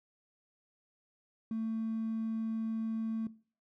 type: tone with hard clipping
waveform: triangle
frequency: 223.3 Hz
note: A3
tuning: 26 cents sharp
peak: -33 dBFS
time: 1.51-3.27 s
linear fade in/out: 2 ms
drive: 4 dB
effects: noise-tail reverb RT60 0.4 s tail -18 dB re dry